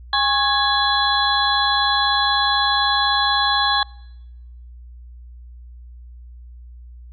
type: tone cluster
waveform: sine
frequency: 816 / 1092 / 1667 / 3391 / 4055 Hz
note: G#5 / C#6 / G#6 / G#7 / B7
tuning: -31 / -26 / +6 / +35 / +45 cents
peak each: -22 dBFS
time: 0.13-3.83 s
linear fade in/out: 2 ms
effects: noise-tail reverb RT60 1.0 s tail -26 dB re dry + added 60 Hz sine -37 dBFS peak until 7.12 s